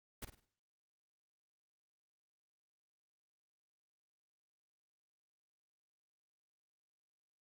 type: noise with echo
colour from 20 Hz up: pink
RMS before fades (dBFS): -43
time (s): 0.22-0.25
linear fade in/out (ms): 5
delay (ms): 50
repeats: 4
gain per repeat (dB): -9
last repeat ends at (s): 0.45
effects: noise-tail reverb RT60 0.5 s tail -19 dB re dry + Opus 24 kbps